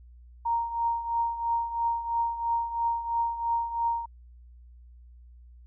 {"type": "tone with tremolo", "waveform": "sine", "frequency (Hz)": 931, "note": "A#5", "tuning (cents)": -2, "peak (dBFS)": -22, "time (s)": [0.45, 4.06], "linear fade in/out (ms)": 10, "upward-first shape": "triangle", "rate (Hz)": 3, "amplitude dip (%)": 75, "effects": ["added 60 Hz sine -48 dBFS peak until 5.66 s"]}